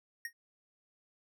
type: tone with exponential decay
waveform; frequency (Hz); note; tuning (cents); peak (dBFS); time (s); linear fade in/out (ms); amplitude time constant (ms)
square; 1864.7; A#6; 0; -34; 0.25-0.33; 2; 16
effects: none